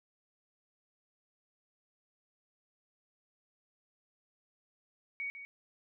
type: tone with echo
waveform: sine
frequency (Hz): 2242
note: C#7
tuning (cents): +19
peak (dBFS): -35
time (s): 5.2-5.3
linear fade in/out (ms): 0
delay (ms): 150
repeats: 1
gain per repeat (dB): -9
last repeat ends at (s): 5.45
effects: none

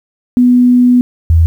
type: tone pair in turn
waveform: sine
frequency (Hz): 246.9 / 82.13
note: B3 / E2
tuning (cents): 0 / -6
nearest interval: octave + perfect fifth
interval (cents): 1906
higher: first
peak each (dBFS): -4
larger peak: neither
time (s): 0.37-1.01 / 1.3-1.46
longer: first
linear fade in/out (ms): 0
effects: 7-bit

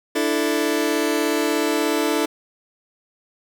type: chord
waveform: sawtooth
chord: D suspended second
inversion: none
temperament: just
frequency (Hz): 293.7 / 330.4 / 440.5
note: D4 / E4 / A4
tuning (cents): 0 / +4 / +2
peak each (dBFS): -19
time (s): 0.15-2.26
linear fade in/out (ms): 10
effects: none

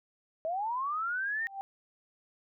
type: linear sweep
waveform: sine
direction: up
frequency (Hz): 622.3 to 1864.7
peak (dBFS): -30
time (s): 0.45-1.47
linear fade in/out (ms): 0
type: tone with exponential growth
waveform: sine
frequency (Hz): 784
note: G5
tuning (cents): 0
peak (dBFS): -32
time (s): 1.34-1.61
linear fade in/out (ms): 0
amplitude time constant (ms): 58
effects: none

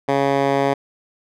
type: tone with band-pass filter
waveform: 10% pulse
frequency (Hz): 138.59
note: C#3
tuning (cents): 0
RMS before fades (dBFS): -18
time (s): 0.08-0.74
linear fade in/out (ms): 10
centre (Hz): 680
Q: 0.55
effects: none

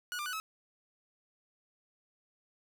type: tone with pitch steps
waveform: sawtooth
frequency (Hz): 1459 / 1192 / 1484 / 1292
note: F#6 / D6 / F#6 / E6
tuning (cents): -25 / +25 / +5 / -35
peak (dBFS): -32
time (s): 0.12-0.4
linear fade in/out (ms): 0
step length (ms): 70
effects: none

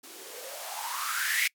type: noise with band-pass filter sweep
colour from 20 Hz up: violet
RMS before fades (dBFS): -33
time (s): 0.03-1.48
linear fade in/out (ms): 10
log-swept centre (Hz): 290 to 2200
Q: 7.8
effects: noise-tail reverb RT60 0.1 s tail -25 dB re dry

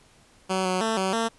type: tone with pitch steps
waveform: 10% pulse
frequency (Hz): 188.3 / 184.6 / 223.1 / 189.8 / 227.5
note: F#3 / F#3 / A3 / F#3 / A#3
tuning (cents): +31 / -4 / +24 / +44 / -42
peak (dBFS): -15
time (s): 0.49-1.29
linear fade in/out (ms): 20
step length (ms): 160
effects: pink hiss -57 dBFS RMS until 1.38 s + resampled to 24000 Hz

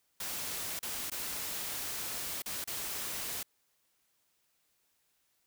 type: noise with dropouts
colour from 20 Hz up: white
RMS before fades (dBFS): -38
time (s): 0.2-3.43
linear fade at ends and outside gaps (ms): 5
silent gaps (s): 0.792-0.828 / 1.1-1.116 / 2.421-2.459 / 2.642-2.674
effects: white hiss -75 dBFS RMS until 5.46 s

